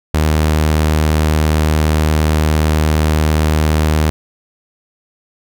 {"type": "tone", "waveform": "sawtooth", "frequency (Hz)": 77.3, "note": "D#2", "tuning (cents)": -11, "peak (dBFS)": -7, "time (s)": [0.14, 4.1], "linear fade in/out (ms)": 0, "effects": []}